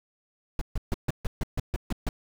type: noise bursts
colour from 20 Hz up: brown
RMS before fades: -26 dBFS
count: 10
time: 0.59-2.09 s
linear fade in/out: 2 ms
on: 24 ms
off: 140 ms
effects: none